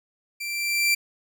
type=tone with level ramp; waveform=sawtooth; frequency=2352 Hz; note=D7; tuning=2 cents sharp; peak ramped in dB=-27 to -14 dBFS; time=0.4-0.95 s; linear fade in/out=10 ms; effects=none